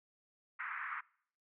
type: band-pass noise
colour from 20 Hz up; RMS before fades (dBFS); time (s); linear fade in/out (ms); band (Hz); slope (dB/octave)
pink; -42; 0.59-1.01; 10; 1100 to 2100; 48
effects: noise-tail reverb RT60 0.6 s tail -24 dB re dry